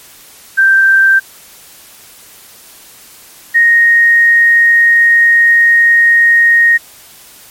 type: tone pair in turn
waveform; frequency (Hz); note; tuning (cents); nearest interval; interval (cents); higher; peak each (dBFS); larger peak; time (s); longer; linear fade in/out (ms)
sine; 1568 / 1864.7; G6 / A#6; 0 / 0; minor third; 300; second; -4; neither; 0.57-1.2 / 3.54-6.78; second; 20
effects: white hiss -38 dBFS RMS until 7.5 s + MP3 64 kbps